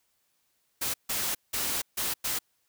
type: noise bursts at uneven times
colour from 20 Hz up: white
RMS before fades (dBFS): -30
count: 5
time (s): 0.81-0.94 / 1.09-1.35 / 1.53-1.82 / 1.97-2.14 / 2.24-2.39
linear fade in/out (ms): 10
effects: white hiss -73 dBFS RMS until 2.68 s